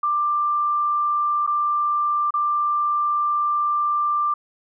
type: tone with dropouts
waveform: sine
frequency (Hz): 1184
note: D6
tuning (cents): +14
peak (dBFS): -18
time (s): 0.03-4.34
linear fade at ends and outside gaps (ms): 5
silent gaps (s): 1.466-1.474 / 2.307-2.339
effects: none